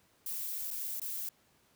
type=noise with dropouts; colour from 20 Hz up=violet; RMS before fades=-38 dBFS; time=0.26-1.29 s; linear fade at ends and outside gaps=2 ms; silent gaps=0.705-0.711 / 0.998-1.016 s; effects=pink hiss -68 dBFS RMS until 1.75 s + high-pass 80 Hz 12 dB/octave